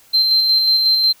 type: tone with tremolo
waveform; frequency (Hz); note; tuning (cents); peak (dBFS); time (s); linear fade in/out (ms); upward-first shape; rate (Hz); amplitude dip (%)
triangle; 4124; C8; -26; -8; 0.13-1.13; 20; square; 5.5; 35
effects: tanh soft clip ceiling -7 dBFS + white hiss -50 dBFS RMS until 1.2 s